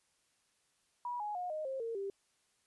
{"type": "tone with pitch steps", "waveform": "sine", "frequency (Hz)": [971, 835.6, 719.1, 618.8, 532.5, 458.3, 394.3], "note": ["B5", "G#5", "F#5", "D#5", "C5", "A#4", "G4"], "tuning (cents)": [-30, 10, -50, -10, 30, -29, 10], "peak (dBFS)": -36, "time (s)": [1.05, 2.1], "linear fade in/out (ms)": 2, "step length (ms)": 150, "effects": ["white hiss -75 dBFS RMS until 2.66 s", "resampled to 24000 Hz"]}